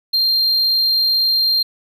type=tone; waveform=triangle; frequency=4186 Hz; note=C8; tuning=in tune; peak=-12 dBFS; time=0.13-1.63 s; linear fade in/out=10 ms; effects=none